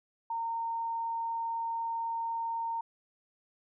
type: tone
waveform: sine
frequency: 918 Hz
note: A#5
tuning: 27 cents flat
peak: -31 dBFS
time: 0.3-2.81 s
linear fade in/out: 5 ms
effects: none